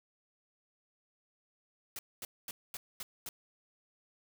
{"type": "noise bursts", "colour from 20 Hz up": "white", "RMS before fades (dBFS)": -42, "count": 6, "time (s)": [1.96, 3.29], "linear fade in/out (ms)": 2, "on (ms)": 30, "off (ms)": 230, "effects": []}